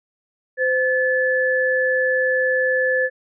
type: tone pair together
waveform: sine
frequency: 514.6 / 1731 Hz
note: C5 / A6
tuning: -29 / -29 cents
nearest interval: octave + major sixth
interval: 2100 cents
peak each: -19 dBFS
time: 0.57-3.1 s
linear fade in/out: 50 ms
effects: none